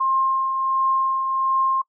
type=tone with tremolo; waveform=sine; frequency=1062 Hz; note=C6; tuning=25 cents sharp; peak=-16 dBFS; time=0-1.82 s; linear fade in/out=10 ms; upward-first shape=triangle; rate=1.4 Hz; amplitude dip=45%; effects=noise-tail reverb RT60 0.1 s tail -22 dB re dry